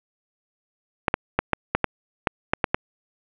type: clicks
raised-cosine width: 0.5 ms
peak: -3 dBFS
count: 10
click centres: 1.082 / 1.141 / 1.39 / 1.533 / 1.75 / 1.843 / 2.272 / 2.535 / 2.642 / 2.745 s
effects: resampled to 8000 Hz + 7-bit